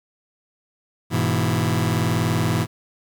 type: chord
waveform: sawtooth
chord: E major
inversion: first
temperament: just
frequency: 103.01 / 123.61 / 164.81 Hz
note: G#2 / B2 / E3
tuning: -14 / +2 / 0 cents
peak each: -19 dBFS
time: 1.1-2.67 s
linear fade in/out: 50 ms
effects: 9-bit